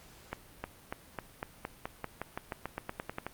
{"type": "accelerating click train", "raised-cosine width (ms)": 0.5, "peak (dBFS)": -20, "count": 18, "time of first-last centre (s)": [0.33, 3.266], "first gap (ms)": 310, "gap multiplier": 0.92, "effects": ["pink hiss -56 dBFS RMS until 3.33 s", "Opus 48 kbps"]}